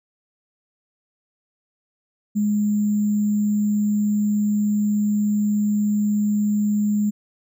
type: tone with sample-and-hold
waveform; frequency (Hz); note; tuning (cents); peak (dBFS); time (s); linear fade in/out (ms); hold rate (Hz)
sine; 208.3; G#3; +5; -17; 2.35-7.11; 20; 7350
effects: none